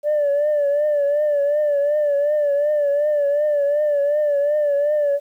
sine tone with vibrato, 584 Hz, D5, 10 cents flat, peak -14 dBFS, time 0.03-5.2 s, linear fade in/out 50 ms, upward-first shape triangle, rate 2.7 Hz, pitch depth 71 cents each way, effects tanh soft clip ceiling -13 dBFS + 9-bit

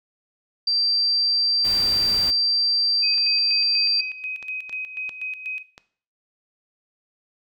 sine tone, 4699 Hz, D8, in tune, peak -18 dBFS, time 0.67-4.01 s, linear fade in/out 5 ms
pink noise, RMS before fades -34 dBFS, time 1.64-2.31 s, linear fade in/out 10 ms
sine tone with tremolo, 2521 Hz, D#7, 22 cents sharp, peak -25 dBFS, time 3.02-5.64 s, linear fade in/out 20 ms, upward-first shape square, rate 4.1 Hz, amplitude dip 60%
clicks, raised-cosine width 0.2 ms, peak -23 dBFS, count 5, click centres 3.181 / 4.427 / 4.695 / 5.093 / 5.779 s
effects noise-tail reverb RT60 0.5 s tail -17 dB re dry

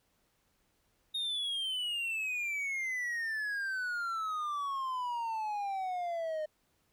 triangle exponential sweep, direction down, 3729 to 609 Hz, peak -31 dBFS, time 1.14-6.46 s, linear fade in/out 10 ms, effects pink hiss -74 dBFS RMS until 6.92 s

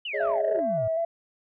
sine exponential sweep, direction down, 3082 to 100 Hz, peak -30 dBFS, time 0.05-0.88 s, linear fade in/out 5 ms
sine chord, Ab suspended fourth, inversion none, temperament equal with one note detuned, 415.3 / 559.5 / 622.3 Hz, Ab4 / Db5 / Eb5, 0 / +16 / 0 cents, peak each -30 dBFS, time 0.13-0.61 s, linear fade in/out 20 ms
sine tone with vibrato, 659.3 Hz, E5, in tune, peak -23 dBFS, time 0.2-1.05 s, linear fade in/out 5 ms, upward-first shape square, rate 2.6 Hz, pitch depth 27 cents each way
effects tanh soft clip ceiling -16 dBFS

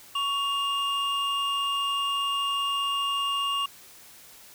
triangle tone pair together, 1118.3 / 2815 Hz, C#6 / F7, +15 / +13 cents, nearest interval octave + major third, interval 1598 cents, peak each -26 dBFS, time 0.15-3.66 s, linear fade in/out 5 ms, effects white hiss -50 dBFS RMS until 4.54 s

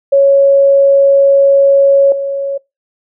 sine tone with level steps, 554 Hz, C#5, 1 cent flat, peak -4 / -14 dBFS, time 0.12-2.58 s, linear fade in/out 10 ms, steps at 2.12 s, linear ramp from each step 2 ms, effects noise-tail reverb RT60 0.2 s tail -22 dB re dry

